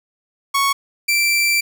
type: tone pair in turn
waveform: sawtooth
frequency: 1108.7 / 2344 Hz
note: C#6 / D7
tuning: 0 / -4 cents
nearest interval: octave + minor second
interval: 1296 cents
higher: second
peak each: -11 dBFS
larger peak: neither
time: 0.54-0.73 / 1.08-1.61 s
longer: second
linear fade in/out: 10 ms
effects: none